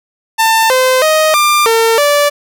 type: tone with pitch steps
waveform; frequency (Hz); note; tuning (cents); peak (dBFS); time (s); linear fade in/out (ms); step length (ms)
sawtooth; 894 / 515 / 625 / 1193 / 453.7 / 581; A5 / C5 / D#5 / D6 / A#4 / D5; +27 / -28 / +8 / +27 / -47 / -19; -4; 0.38-2.3; 20; 320
effects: none